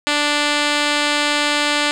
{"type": "tone with low-pass filter", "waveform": "5% pulse", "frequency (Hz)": 293.7, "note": "D4", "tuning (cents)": 0, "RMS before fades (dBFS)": -18, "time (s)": [0.07, 1.91], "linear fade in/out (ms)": 0, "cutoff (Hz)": 6100, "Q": 2.3, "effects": ["7-bit"]}